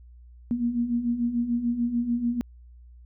sine beating tone pair, 233.1 / 239.9 Hz, A#3 / A#3, 0 / +50 cents, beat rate 6.8 Hz, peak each -30 / -24 dBFS, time 0.51-2.41 s, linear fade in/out 0 ms, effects added 60 Hz sine -46 dBFS peak until 3.05 s

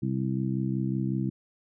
harmonic tone, 65.41 Hz, C2, in tune, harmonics 2 / 3 / 4 / 5, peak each -29 / -30 / -35 / -34 dBFS, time 0.02-1.3 s, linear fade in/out 10 ms, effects none

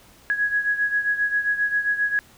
sine beating tone pair, 1665 / 1672.5 Hz, G#6 / G#6, +4 / +12 cents, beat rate 7.5 Hz, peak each -21 / -26 dBFS, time 0.3-2.19 s, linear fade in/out 0 ms, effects pink hiss -52 dBFS RMS until 2.37 s

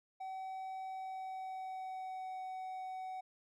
triangle tone with pitch glide, 760 to 750.4 Hz, F#5 to F#5, +46 to +24 cents, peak -39 dBFS, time 0.2-3.21 s, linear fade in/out 10 ms, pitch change -22 cents, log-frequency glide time 0.86-2.34 s, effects none

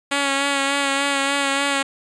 5% pulse tone with vibrato, 278.4 Hz, C#4, 8 cents sharp, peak -7 dBFS, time 0.11-1.83 s, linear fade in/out 10 ms, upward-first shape sine, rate 3.4 Hz, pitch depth 26 cents each way, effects resampled to 22050 Hz

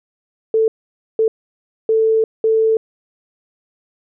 sine tone bursts at uneven times, 443.3 Hz, A4, 13 cents sharp, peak -11 dBFS, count 4, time 0.54-0.68 / 1.19-1.28 / 1.89-2.24 / 2.44-2.77 s, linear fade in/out 2 ms, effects none

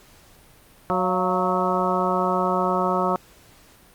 harmonic tone with a mistuned harmonic, 184.4 Hz, F#3, 6 cents flat, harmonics 1 / 2 / 3 / 4 / 5 / 6 / 7, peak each -27 / -27 / -27 / -27 / -27 / -27 / -27 dBFS, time 0.9-3.16 s, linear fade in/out 0 ms, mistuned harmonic 4, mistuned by -74 cents, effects pink hiss -52 dBFS RMS until 3.94 s + Opus 48 kbps

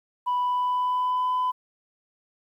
sine tone with pitch glide, 987.8 to 1005.6 Hz, B5 to B5, 0 to +31 cents, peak -20 dBFS, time 0.26-1.52 s, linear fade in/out 20 ms, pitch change +31 cents, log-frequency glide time 0.38-1.31 s, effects tanh soft clip ceiling -20 dBFS + 10-bit

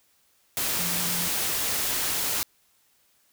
sine tone in noise, 174.61 Hz, F3, in tune, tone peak -35 dBFS, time 0.79-1.28 s, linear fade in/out 0 ms, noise white, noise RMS -27 dBFS, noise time 0.57-2.43 s, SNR -11 dB, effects white hiss -65 dBFS RMS until 3.32 s

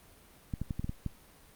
clicks, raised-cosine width 5 ms, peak -21 dBFS, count 7, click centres 0.538 / 0.616 / 0.708 / 0.795 / 0.844 / 0.894 / 1.063 s, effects pink hiss -58 dBFS RMS until 1.55 s + Opus 32 kbps

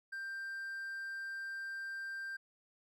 triangle tone, 1575 Hz, G6, 8 cents sharp, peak -38 dBFS, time 0.12-2.37 s, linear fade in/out 10 ms, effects none

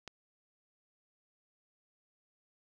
click, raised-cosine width 0.2 ms, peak -26 dBFS, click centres 0.077 s, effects none

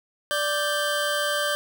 25% pulse tone pair together, 587.3 / 1567.9 Hz, D5 / G6, 0 / 0 cents, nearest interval octave + perfect fourth, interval 1700 cents, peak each -22 dBFS, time 0.31-1.55 s, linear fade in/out 0 ms, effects none

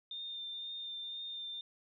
sine tone with vibrato, 3616 Hz, A7, 47 cents sharp, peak -40 dBFS, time 0.11-1.61 s, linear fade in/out 2 ms, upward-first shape triangle, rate 2 Hz, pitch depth 19 cents each way, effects none

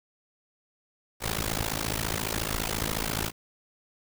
pink noise with amplitude modulation, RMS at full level -26 dBFS, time 1.2-3.32 s, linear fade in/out 50 ms, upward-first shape sine, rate 54.4 Hz, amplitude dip 100%, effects none

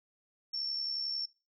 sine tone with amplitude modulation, 5430 Hz, F8, 50 cents flat, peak -30 dBFS, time 0.53-1.26 s, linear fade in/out 10 ms, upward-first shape sine, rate 71.1 Hz, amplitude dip 55%, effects noise-tail reverb RT60 0.3 s tail -22 dB re dry

